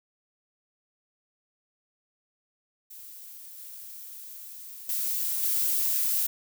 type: noise with level steps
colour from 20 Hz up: violet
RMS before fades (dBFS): -45 / -43 / -29 / -26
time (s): 2.9-6.27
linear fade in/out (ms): 10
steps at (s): 3.58 / 4.89 / 5.43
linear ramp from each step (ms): 2
effects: none